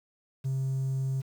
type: tone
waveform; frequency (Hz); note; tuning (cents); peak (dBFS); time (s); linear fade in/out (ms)
triangle; 133.4; C3; +34; -24; 0.44-1.22; 20
effects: tanh soft clip ceiling -22 dBFS + 9-bit